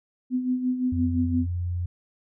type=tone with tremolo; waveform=sine; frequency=252.8 Hz; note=B3; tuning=41 cents sharp; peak=-20 dBFS; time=0.3-1.47 s; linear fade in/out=50 ms; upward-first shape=sine; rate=5.8 Hz; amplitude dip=60%
type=tone; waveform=sine; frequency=88.1 Hz; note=F2; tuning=16 cents sharp; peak=-25 dBFS; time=0.92-1.86 s; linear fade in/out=5 ms
effects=none